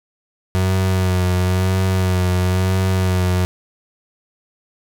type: tone with vibrato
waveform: 35% pulse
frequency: 92.5 Hz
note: F#2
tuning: in tune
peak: -13 dBFS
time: 0.55-3.45 s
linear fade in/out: 0 ms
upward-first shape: sine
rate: 0.99 Hz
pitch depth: 32 cents each way
effects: none